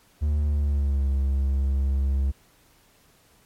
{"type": "tone with pitch glide", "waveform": "triangle", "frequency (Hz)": [74.2, 68.04], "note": ["D2", "C#2"], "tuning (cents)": [18, -32], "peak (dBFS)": -18, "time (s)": [0.21, 2.32], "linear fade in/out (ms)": 20, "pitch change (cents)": -150, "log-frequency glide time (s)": [0.41, 1.09], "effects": ["pink hiss -59 dBFS RMS until 3.45 s", "MP3 64 kbps"]}